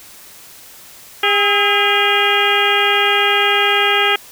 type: harmonic tone with a mistuned harmonic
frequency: 405.4 Hz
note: G#4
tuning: 42 cents flat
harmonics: 1 / 2 / 3 / 4 / 5 / 6 / 7 / 8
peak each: -20 / -20 / -20 / -20 / -20 / -20 / -20 / -20 dBFS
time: 1.23-4.16 s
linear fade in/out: 5 ms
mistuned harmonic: 3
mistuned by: +85 cents
effects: white hiss -40 dBFS RMS until 4.31 s